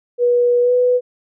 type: tone with pitch glide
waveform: sine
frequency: 485.4 to 495.6 Hz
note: B4 to B4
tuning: -30 to +6 cents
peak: -11 dBFS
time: 0.18-1.01 s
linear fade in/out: 50 ms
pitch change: +36 cents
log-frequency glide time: 0.61-0.73 s
effects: none